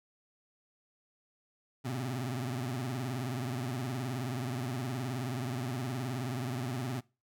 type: tone with vibrato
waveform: 25% pulse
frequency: 126.2 Hz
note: B2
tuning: 38 cents sharp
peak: -30 dBFS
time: 1.84-7.01 s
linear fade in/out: 20 ms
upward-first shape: sine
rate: 19 Hz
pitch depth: 150 cents each way
effects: noise-tail reverb RT60 0.3 s tail -23 dB re dry